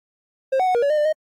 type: tone with pitch steps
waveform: triangle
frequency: 531 / 745 / 736 / 475 / 567 / 608 / 596 / 622 Hz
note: C5 / F#5 / F#5 / A#4 / C#5 / D#5 / D5 / D#5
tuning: +25 / +12 / -9 / +33 / +39 / -40 / +25 / -1 cents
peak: -14 dBFS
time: 0.52-1.128 s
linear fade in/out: 10 ms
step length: 76 ms
effects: AAC 64 kbps